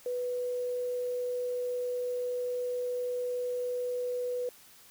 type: tone with quantisation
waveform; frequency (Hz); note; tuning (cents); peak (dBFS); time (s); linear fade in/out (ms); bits
sine; 493.9; B4; 0; -30; 0.06-4.49; 2; 9
effects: white hiss -56 dBFS RMS until 4.9 s